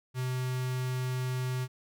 square tone with notch filter, 127.7 Hz, C3, 42 cents flat, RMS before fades -32 dBFS, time 0.14-1.68 s, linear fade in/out 50 ms, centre 550 Hz, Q 1.3, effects none

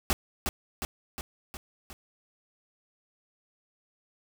pink noise with echo, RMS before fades -25 dBFS, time 0.1-0.13 s, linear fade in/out 0 ms, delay 360 ms, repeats 5, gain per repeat -4 dB, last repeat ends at 1.93 s, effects none

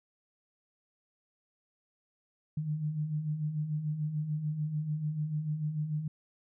sine beating tone pair, 146.83 / 153.63 Hz, D3 / D#3, 0 / -22 cents, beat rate 6.8 Hz, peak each -39 / -31 dBFS, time 2.57-6.08 s, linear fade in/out 5 ms, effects none

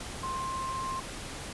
sine tone in noise, 1055 Hz, C6, 14 cents sharp, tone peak -32 dBFS, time 0.23-1 s, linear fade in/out 5 ms, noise pink, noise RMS -40 dBFS, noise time 0-1.53 s, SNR +5 dB, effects resampled to 24000 Hz

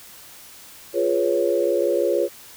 sine chord, C# dominant seventh, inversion first, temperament equal, 349.2 / 415.3 / 493.9 / 554.4 Hz, E#4 / G#4 / B4 / C#5, 0 / 0 / 0 / 0 cents, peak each -23 / -24 / -24 / -22 dBFS, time 0.93-2.29 s, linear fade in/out 50 ms, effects white hiss -44 dBFS RMS until 2.56 s

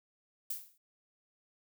violet noise with exponential decay, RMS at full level -34 dBFS, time 0.5-0.78 s, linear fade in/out 5 ms, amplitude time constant 59 ms, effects none

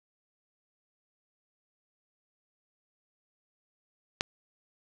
click, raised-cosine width 0.2 ms, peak -9 dBFS, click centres 4.209 s, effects none

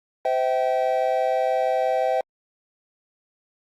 triangle tone cluster, 516 / 647 / 773 Hz, C5 / E5 / G5, -24 / -32 / -24 cents, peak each -22 dBFS, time 0.25-2.21 s, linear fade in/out 2 ms, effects Opus 48 kbps

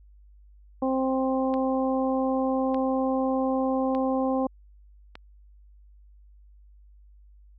harmonic tone, 262.9 Hz, C4, 8 cents sharp, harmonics 1 / 2 / 3 / 4, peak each -25 / -27 / -31 / -35 dBFS, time 0.82-4.47 s, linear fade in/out 5 ms
click train, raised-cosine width 0.3 ms, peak -24 dBFS, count 4, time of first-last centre 1.54-5.154 s, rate 0.83 Hz
effects added 50 Hz sine -50 dBFS peak until 7.58 s

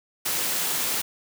white high-pass noise, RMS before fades -26 dBFS, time 0.25-1.02 s, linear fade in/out 10 ms, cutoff 120 Hz, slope 24 dB/octave, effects none

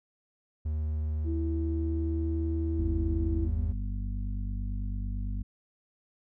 triangle tone with pitch glide, 76.8 to 79.14 Hz, D#2 to D#2, -22 to +30 cents, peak -26 dBFS, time 0.65-3.73 s, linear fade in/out 10 ms, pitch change +52 cents, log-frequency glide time 1.48-3.49 s
sine tone, 329.6 Hz, E4, in tune, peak -32 dBFS, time 1.24-3.49 s, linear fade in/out 50 ms
harmonic tone, 49 Hz, G1, in tune, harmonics 1 / 2 / 4 / 5, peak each -31 / -37 / -43 / -45 dBFS, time 2.78-5.43 s, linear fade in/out 10 ms
effects none

